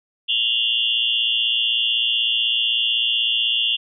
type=tone cluster; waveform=sine; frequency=2789 / 2905 / 3187 / 3432 Hz; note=F7 / F#7 / G7 / A7; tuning=-3 / -32 / +28 / -44 cents; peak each=-23 dBFS; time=0.28-3.77 s; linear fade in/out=20 ms; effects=none